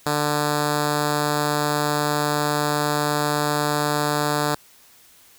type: tone with notch filter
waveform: 5% pulse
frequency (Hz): 148.1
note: D3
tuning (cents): +15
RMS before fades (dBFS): -22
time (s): 0.06-4.55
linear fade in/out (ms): 5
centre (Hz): 2100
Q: 1.9
effects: white hiss -52 dBFS RMS until 5.38 s